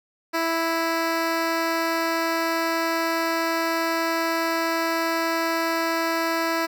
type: tone with notch filter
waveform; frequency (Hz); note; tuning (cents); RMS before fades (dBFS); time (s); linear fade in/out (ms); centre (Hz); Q
10% pulse; 329.6; E4; 0; -24; 0.33-6.67; 20; 9300; 1.4
effects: none